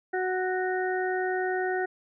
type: harmonic tone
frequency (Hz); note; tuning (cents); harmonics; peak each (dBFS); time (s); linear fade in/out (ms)
370; F#4; 0; 1 / 2 / 4 / 5; -28 / -31 / -34 / -35; 0.13-1.86; 10
effects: none